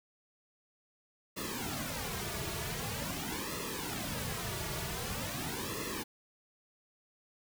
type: noise with flanger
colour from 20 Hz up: pink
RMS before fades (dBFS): -38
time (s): 1.36-6.04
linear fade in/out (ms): 20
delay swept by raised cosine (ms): 1.3 to 3.9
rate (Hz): 0.45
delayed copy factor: -0.9
effects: none